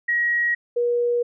sine tone pair in turn, 1900 / 480 Hz, A#6 / B4, +33 / -49 cents, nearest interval 2 octaves, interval 2382 cents, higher first, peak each -18 dBFS, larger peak neither, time 0.08-0.55 / 0.76-1.23 s, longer neither, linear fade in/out 10 ms, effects none

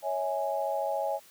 sine chord, C# minor, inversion none, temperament equal with one note detuned, 554.4 / 648.3 / 830.6 Hz, C#5 / E5 / G#5, 0 / -29 / 0 cents, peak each -32 dBFS, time 0.02-1.2 s, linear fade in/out 50 ms, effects white hiss -56 dBFS RMS until 1.3 s + high-pass 100 Hz 12 dB/octave

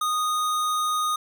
square tone, 1238 Hz, D#6, 9 cents flat, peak -23 dBFS, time 0.01-1.16 s, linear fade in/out 5 ms, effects none

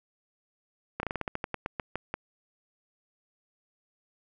slowing click train, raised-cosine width 0.5 ms, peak -16 dBFS, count 14, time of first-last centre 1-2.14 s, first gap 31 ms, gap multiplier 1.16, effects none

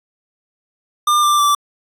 square tone with pitch steps, 1200 / 1182.8 / 1165.8 Hz, D6 / D6 / D6, +37 / +12 / -13 cents, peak -12 dBFS, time 1.07-1.55 s, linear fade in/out 5 ms, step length 160 ms, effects resampled to 32000 Hz

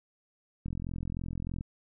click train, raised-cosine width 5 ms, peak -24 dBFS, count 42, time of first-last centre 0.66-1.609 s, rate 43.2 Hz, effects none

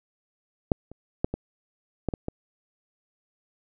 clicks, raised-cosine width 2 ms, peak -6 / -29 / -9 / -16 / -12 / -16 / -16 dBFS, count 7, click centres 0.718 / 0.916 / 1.245 / 1.34 / 2.087 / 2.138 / 2.284 s, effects none

